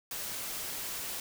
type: noise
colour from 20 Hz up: white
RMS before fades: -38 dBFS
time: 0.11-1.2 s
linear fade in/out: 2 ms
effects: none